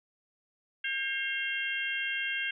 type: harmonic tone with a mistuned harmonic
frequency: 534 Hz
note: C5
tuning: 35 cents sharp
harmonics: 3 / 4 / 5 / 6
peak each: -34 / -36 / -35 / -38 dBFS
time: 0.84-2.51 s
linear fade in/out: 5 ms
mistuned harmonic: 5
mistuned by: +53 cents
effects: none